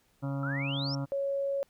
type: harmonic tone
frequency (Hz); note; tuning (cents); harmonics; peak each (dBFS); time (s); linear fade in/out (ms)
138.4; C#3; -2; 1 / 2 / 4 / 5 / 6 / 7 / 8 / 9 / 10; -32 / -36 / -42 / -49 / -51 / -49 / -54 / -51 / -51; 0.22-1.06; 20
type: exponential sweep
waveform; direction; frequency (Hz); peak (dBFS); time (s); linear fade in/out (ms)
sine; up; 1300 to 5600; -34; 0.43-0.95; 2
type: tone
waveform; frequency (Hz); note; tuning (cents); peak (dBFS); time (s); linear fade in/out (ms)
sine; 554.4; C#5; 0; -28; 1.12-1.63; 0
effects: pink hiss -69 dBFS RMS until 1.69 s